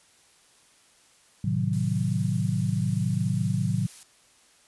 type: chord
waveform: sine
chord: A diminished seventh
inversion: none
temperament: equal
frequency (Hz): 110 / 130.81 / 155.56 / 185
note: A2 / C3 / Eb3 / Gb3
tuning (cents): 0 / 0 / 0 / 0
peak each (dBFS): -28 / -29 / -29 / -28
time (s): 1.44-3.87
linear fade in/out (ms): 5
type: noise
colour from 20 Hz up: blue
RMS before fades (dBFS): -44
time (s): 1.73-4.03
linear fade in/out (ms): 0
effects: white hiss -59 dBFS RMS until 4.67 s + resampled to 24000 Hz